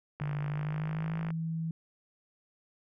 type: click train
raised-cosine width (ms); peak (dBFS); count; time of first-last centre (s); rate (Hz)
0.5; -26; 60; 0.2-1.305; 53.4
type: tone with pitch glide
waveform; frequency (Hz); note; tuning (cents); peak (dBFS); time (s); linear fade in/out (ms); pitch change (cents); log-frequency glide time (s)
sine; 145.9 to 162.82; D3 to E3; -11 to -21; -31; 0.21-1.71; 2; +190; 0.46-1.17
effects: none